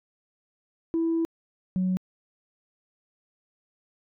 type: tone pair in turn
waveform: sine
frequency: 329.6 / 184.98 Hz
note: E4 / F#3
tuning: 0 / 0 cents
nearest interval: minor seventh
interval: 1000 cents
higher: first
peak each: -21 dBFS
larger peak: neither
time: 0.94-1.25 / 1.76-1.97 s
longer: first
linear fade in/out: 0 ms
effects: tanh soft clip ceiling -19 dBFS